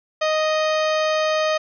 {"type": "harmonic tone", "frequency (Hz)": 622.3, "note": "D#5", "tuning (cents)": 0, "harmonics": [1, 2, 3, 4, 5, 6, 7, 8, 10], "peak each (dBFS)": [-19, -25, -29, -31, -33, -35, -36, -37, -39], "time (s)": [0.21, 1.58], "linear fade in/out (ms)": 10, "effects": []}